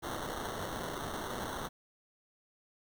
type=noise with sample-and-hold; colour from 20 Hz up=blue; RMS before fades=-39 dBFS; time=0.02-1.69 s; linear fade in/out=20 ms; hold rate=2450 Hz; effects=none